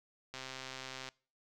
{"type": "click train", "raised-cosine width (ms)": 0.2, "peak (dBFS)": -26, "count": 99, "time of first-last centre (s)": [0.34, 1.088], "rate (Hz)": 131, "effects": ["noise-tail reverb RT60 0.4 s tail -24 dB re dry"]}